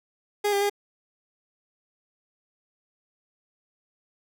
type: tone with pitch steps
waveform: 30% pulse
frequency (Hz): 412.3 / 401 / 407.3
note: G#4 / G4 / G#4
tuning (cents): -13 / +39 / -34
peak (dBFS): -19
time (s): 0.44-0.698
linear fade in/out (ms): 10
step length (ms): 86
effects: none